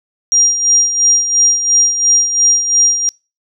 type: tone with tremolo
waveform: sine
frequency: 5700 Hz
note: F8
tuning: 34 cents sharp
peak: -6 dBFS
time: 0.32-3.09 s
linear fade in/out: 0 ms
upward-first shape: sine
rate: 2.9 Hz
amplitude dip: 65%
effects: noise-tail reverb RT60 0.3 s tail -26 dB re dry